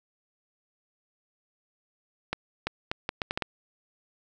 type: accelerating click train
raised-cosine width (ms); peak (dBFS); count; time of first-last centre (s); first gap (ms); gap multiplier
0.3; -12; 8; 2.33-3.422; 340; 0.72
effects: none